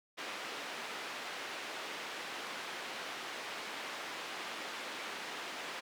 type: band-pass noise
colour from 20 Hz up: white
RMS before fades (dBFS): -43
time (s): 0.17-5.81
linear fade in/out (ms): 20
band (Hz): 300 to 2800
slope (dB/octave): 12
effects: none